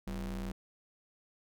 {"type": "ring-modulated tone", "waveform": "square", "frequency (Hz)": 74.4, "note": "D2", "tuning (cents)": 23, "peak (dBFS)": -34, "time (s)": [0.07, 0.52], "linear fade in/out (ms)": 5, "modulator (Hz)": 118, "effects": []}